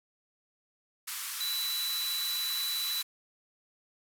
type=band-pass noise; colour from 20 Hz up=white; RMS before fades=-38 dBFS; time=1.07-3.03 s; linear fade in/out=10 ms; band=1000 to 15000 Hz; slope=48 dB/octave
type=tone; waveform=square; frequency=3964 Hz; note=B7; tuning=6 cents sharp; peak=-32 dBFS; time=1.4-3.02 s; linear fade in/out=10 ms
effects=none